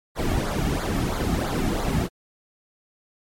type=noise with flanger; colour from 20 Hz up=brown; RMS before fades=-24 dBFS; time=0.15-2.09 s; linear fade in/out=50 ms; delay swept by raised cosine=0.35 to 2.05 ms; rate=3 Hz; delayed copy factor=-0.75; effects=MP3 64 kbps